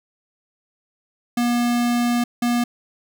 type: tone pair in turn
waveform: square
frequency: 240 / 240 Hz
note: B3 / B3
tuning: -49 / -49 cents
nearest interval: unison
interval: 0 cents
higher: neither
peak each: -18 dBFS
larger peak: neither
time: 1.37-2.24 / 2.42-2.64 s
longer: first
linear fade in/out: 5 ms
effects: none